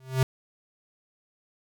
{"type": "tone with exponential growth", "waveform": "square", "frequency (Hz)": 130.81, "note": "C3", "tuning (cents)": 0, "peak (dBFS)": -17, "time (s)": [0, 0.23], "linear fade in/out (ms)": 2, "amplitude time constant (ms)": 50, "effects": []}